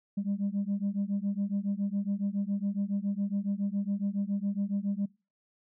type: beating tone pair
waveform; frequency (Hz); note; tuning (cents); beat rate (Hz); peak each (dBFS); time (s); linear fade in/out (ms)
sine; 197 / 204.2; G3 / G#3; +9 / -29; 7.2; -30; 0.17-5.06; 10
effects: noise-tail reverb RT60 0.3 s tail -24 dB re dry + tanh soft clip ceiling -24 dBFS